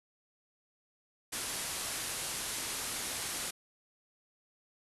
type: low-pass noise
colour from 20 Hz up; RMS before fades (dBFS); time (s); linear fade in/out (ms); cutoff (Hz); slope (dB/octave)
white; -38; 1.32-3.51; 10; 12000; 96
effects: none

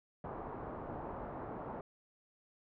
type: low-pass noise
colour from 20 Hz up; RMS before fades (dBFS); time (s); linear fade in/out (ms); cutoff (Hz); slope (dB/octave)
white; -44; 0.24-1.81; 2; 1000; 24
effects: none

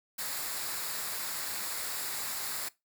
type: noise with comb filter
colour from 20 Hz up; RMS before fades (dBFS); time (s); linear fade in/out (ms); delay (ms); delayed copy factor
white; -36; 0.18-2.69; 10; 0.33; -0.5
effects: noise-tail reverb RT60 0.2 s tail -20 dB re dry

